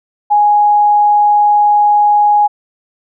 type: tone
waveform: sine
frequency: 830.6 Hz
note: G#5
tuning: in tune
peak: -6 dBFS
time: 0.3-2.48 s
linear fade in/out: 20 ms
effects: none